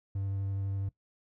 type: tone with vibrato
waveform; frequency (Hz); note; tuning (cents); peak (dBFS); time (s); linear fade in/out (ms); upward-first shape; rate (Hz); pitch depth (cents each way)
triangle; 98; G2; 0; -29; 0.15-0.89; 5; sine; 12; 10
effects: noise-tail reverb RT60 0.1 s tail -18 dB re dry